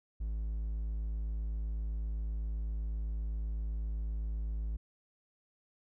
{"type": "tone", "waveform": "triangle", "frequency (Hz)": 53.9, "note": "A1", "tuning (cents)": -35, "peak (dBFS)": -31, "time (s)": [0.2, 4.77], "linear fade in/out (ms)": 10, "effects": []}